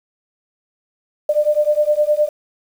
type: beating tone pair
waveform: sine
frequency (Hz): 594 / 603.7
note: D5 / D5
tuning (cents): +20 / +48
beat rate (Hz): 9.7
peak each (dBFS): -16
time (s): 1.29-2.29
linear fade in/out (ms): 5
effects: 7-bit